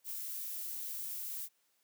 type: noise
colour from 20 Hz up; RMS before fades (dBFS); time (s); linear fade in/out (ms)
violet; -41; 0.04-1.49; 50
effects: white hiss -75 dBFS RMS until 1.83 s + high-pass 200 Hz 12 dB/octave